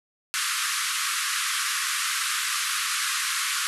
pink band-pass noise, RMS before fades -27 dBFS, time 0.34-3.67 s, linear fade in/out 0 ms, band 1100 to 12000 Hz, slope 96 dB/octave, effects none

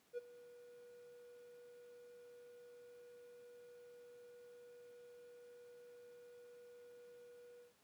triangle tone with ADSR envelope, 484.2 Hz, B4, 34 cents flat, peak -37 dBFS, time 0.13-7.74 s, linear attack 46 ms, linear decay 20 ms, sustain -18 dB, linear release 140 ms, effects pink hiss -73 dBFS RMS until 7.83 s + high-pass 150 Hz 12 dB/octave

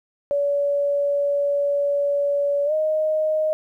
sine tone with pitch glide, 570 to 621.6 Hz, C#5 to D#5, +48 to -2 cents, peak -18 dBFS, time 0.31-3.53 s, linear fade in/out 0 ms, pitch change +150 cents, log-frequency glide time 2.65-2.73 s, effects 10-bit

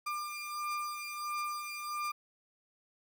35% pulse beating tone pair, 1196 / 1197.5 Hz, D6 / D6, +31 / +33 cents, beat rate 1.5 Hz, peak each -36 / -39 dBFS, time 0.06-2.12 s, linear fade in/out 10 ms, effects none

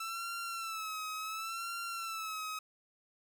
sawtooth tone with vibrato, 1322 Hz, E6, 5 cents sharp, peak -34 dBFS, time 0-2.59 s, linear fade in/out 5 ms, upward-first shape sine, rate 0.7 Hz, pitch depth 71 cents each way, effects none

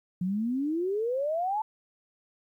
sine exponential sweep, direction up, 174.61 to 890 Hz, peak -26 dBFS, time 0.21-1.62 s, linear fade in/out 5 ms, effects 11-bit

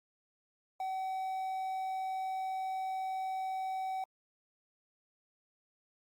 triangle tone with quantisation, 759 Hz, F#5, 44 cents sharp, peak -32 dBFS, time 0.8-4.04 s, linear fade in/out 2 ms, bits 10, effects Opus 48 kbps

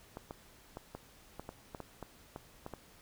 clicks, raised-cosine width 1 ms, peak -28 dBFS, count 12, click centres 0.171 / 0.309 / 0.771 / 0.95 / 1.396 / 1.491 / 1.748 / 1.803 / 2.027 / 2.361 / 2.664 / 2.737 s, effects pink hiss -60 dBFS RMS until 3.01 s

